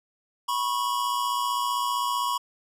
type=tone pair together; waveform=square; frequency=979.5 / 1095 Hz; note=B5 / C#6; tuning=-15 / -22 cents; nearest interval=major second; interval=193 cents; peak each=-28 dBFS; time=0.48-2.38 s; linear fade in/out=10 ms; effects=resampled to 32000 Hz